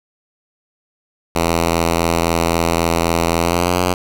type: tone with pitch glide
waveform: 5% pulse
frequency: 83.8 to 89.81 Hz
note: E2 to F2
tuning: +29 to +49 cents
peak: -3 dBFS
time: 1.35-3.94 s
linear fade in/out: 5 ms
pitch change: +120 cents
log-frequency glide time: 3.37-3.8 s
effects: none